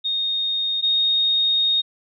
sine tone pair in turn, 3700 / 3715 Hz, A#7 / A#7, -14 / -7 cents, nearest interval unison, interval 7 cents, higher second, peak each -20 / -16 dBFS, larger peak second, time 0.04-0.82 / 0.82-1.82 s, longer second, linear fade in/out 20 ms, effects none

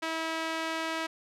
sawtooth tone with band-pass filter, 323.7 Hz, E4, 31 cents flat, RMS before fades -33 dBFS, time 0.02-1.07 s, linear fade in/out 10 ms, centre 2000 Hz, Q 0.63, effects none

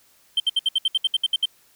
sine tone bursts, 3129 Hz, G7, 4 cents flat, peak -14 dBFS, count 12, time 0.37-1.456 s, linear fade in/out 5 ms, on 30 ms, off 66 ms, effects tanh soft clip ceiling -15 dBFS + white hiss -58 dBFS RMS until 1.75 s

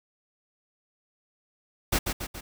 pink noise with echo, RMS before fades -24 dBFS, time 1.92-1.99 s, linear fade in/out 10 ms, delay 140 ms, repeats 3, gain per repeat -5 dB, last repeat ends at 2.41 s, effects none

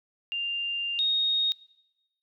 sine tone pair in turn, 2794 / 3730 Hz, F7 / A#7, 0 / 0 cents, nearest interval perfect fourth, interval 500 cents, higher second, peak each -28 / -22 dBFS, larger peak second, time 0.32-0.99 / 0.99-1.52 s, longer first, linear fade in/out 0 ms, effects noise-tail reverb RT60 1.0 s tail -23 dB re dry

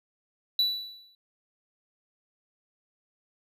triangle tone with exponential decay, 3951 Hz, B7, in tune, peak -18 dBFS, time 0.59-1.15 s, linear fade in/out 2 ms, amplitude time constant 120 ms, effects none

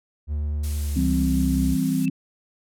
triangle tone with pitch glide, 74.2 to 66.87 Hz, D2 to C2, +18 to +38 cents, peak -21 dBFS, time 0.27-1.77 s, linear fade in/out 50 ms, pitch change -180 cents, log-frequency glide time 0.8-1.3 s
blue noise, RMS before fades -36 dBFS, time 0.63-2.06 s, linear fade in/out 10 ms
sine chord, C major, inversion first, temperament equal, 164.81 / 196 / 261.6 Hz, E3 / G3 / C4, 0 / 0 / 0 cents, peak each -25 / -26 / -22 dBFS, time 0.96-2.1 s, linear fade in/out 5 ms
sine tone with exponential growth, 2637 Hz, E7, in tune, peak -31 dBFS, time 1.98-2.08 s, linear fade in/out 0 ms, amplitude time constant 20 ms
effects low-pass 12000 Hz 12 dB/octave

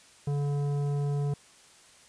triangle tone with tanh clipping, 143.5 Hz, D3, 40 cents flat, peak -28 dBFS, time 0.27-1.34 s, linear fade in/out 5 ms, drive 16 dB, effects white hiss -56 dBFS RMS until 2.08 s + resampled to 22050 Hz

